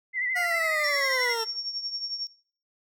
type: tone with vibrato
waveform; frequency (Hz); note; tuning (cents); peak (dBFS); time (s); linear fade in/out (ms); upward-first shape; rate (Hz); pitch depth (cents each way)
sine; 2013; B6; +33; -25; 0.13-1.36; 50; sine; 12; 61
type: linear sweep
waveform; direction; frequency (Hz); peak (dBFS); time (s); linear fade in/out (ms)
20% pulse; down; 722 to 441.2; -23; 0.35-1.45; 20
type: tone with tremolo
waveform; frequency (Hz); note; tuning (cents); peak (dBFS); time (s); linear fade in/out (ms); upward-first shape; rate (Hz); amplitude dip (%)
sine; 5510; F8; -24; -27; 0.84-2.27; 0; triangle; 11; 75
effects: noise-tail reverb RT60 0.5 s tail -21 dB re dry